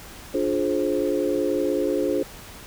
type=chord; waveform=sine; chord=D half-diminished seventh; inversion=none; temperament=just; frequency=293.7 / 352.4 / 422.9 / 528.6 Hz; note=D4 / F4 / Ab4 / C5; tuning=0 / +16 / +31 / +18 cents; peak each=-26 dBFS; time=0.34-2.23 s; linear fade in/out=5 ms; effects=pink hiss -42 dBFS RMS until 2.66 s